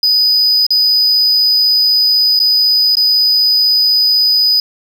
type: tone with dropouts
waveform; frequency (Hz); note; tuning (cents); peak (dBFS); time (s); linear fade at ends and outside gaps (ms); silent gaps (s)
triangle; 4978; D#8; 0; -7; 0.03-4.6; 2; 0.666-0.705 / 2.392-2.4 / 2.954-2.969
effects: none